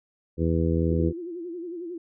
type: harmonic tone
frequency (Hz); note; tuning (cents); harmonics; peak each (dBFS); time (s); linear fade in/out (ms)
82.41; E2; 0; 1 / 2 / 3 / 4 / 5 / 6; -25 / -26 / -30 / -28 / -31 / -31; 0.37-1.13; 50
type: tone with vibrato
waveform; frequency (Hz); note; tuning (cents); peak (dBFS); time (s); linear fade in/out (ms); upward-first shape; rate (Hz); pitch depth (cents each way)
sine; 344.9; F4; -22; -32; 0.9-1.98; 5; sine; 11; 92
effects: none